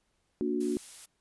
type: chord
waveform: sine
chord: Bb augmented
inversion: none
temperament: just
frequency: 233.1 / 291.4 / 364.2 Hz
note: Bb3 / D4 / F#4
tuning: 0 / -13 / -27 cents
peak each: -33 / -32 / -31 dBFS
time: 0.41-0.77 s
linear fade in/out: 0 ms
type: noise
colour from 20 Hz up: blue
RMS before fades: -45 dBFS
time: 0.6-1.06 s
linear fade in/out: 10 ms
effects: pink hiss -75 dBFS RMS until 1.2 s + resampled to 24000 Hz